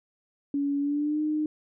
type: tone with pitch glide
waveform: sine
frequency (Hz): 283.1 to 305.2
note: C#4 to D#4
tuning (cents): +37 to -33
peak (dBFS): -24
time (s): 0.54-1.46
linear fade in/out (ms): 2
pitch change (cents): +130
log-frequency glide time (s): 0.8-1.21
effects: none